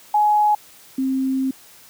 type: tone pair in turn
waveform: sine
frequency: 840 / 264.6 Hz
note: G#5 / C4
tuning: +19 / +20 cents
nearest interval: octave + minor sixth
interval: 1999 cents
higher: first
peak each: -13 / -18 dBFS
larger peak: first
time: 0.14-0.55 / 0.98-1.51 s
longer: second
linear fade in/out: 5 ms
effects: white hiss -47 dBFS RMS until 1.89 s + high-pass 60 Hz 12 dB/octave